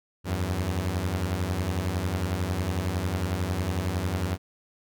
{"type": "beating tone pair", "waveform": "sawtooth", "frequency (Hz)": [83, 94], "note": ["E2", "F#2"], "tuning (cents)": [12, 28], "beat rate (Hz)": 11, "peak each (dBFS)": [-26, -24], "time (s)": [0.24, 4.38], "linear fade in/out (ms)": 50, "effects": []}